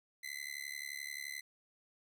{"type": "tone with amplitude modulation", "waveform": "sawtooth", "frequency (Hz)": 2032, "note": "B6", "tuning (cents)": 49, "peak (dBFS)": -34, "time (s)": [0.23, 1.41], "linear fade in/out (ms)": 10, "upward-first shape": "sine", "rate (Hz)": 71.5, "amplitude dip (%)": 100, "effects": []}